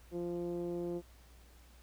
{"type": "tone with low-pass filter", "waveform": "10% pulse", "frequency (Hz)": 173.7, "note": "F3", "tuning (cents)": -9, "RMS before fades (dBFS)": -38, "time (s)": [0.11, 1.02], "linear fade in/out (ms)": 50, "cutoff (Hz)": 390, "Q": 2.6, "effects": ["added 60 Hz sine -57 dBFS peak until 1.82 s", "pink hiss -64 dBFS RMS until 1.82 s"]}